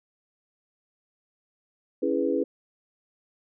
sine chord, C# minor seventh, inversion none, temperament equal, 277.2 / 329.6 / 415.3 / 493.9 Hz, C#4 / E4 / G#4 / B4, 0 / 0 / 0 / 0 cents, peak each -28 dBFS, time 2.02-2.44 s, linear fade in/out 10 ms, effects none

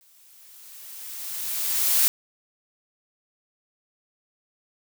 blue noise with exponential growth, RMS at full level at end -18 dBFS, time 0.01-2.08 s, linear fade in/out 0 ms, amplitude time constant 450 ms, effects none

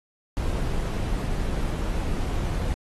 brown noise, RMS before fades -26 dBFS, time 0.37-2.74 s, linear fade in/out 0 ms, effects AAC 32 kbps

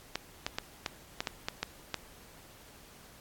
clicks, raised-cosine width 0.2 ms, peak -14 dBFS, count 9, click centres 0.156 / 0.465 / 0.585 / 0.862 / 1.205 / 1.272 / 1.485 / 1.63 / 1.943 s, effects pink hiss -55 dBFS RMS until 3.2 s + AAC 64 kbps

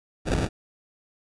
pink noise with sample-and-hold, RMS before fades -24 dBFS, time 0.25-0.49 s, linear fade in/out 50 ms, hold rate 1050 Hz, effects resampled to 22050 Hz

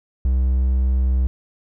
triangle tone, 64.2 Hz, C2, 32 cents flat, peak -13 dBFS, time 0.25-1.27 s, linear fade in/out 0 ms, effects none

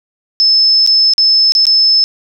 sine tone with dropouts, 5240 Hz, E8, 11 cents flat, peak -6 dBFS, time 0.4-2.04 s, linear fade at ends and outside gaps 0 ms, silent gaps 0.864-0.874 / 1.136-1.181 / 1.521-1.551 / 1.654-1.668 s, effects none

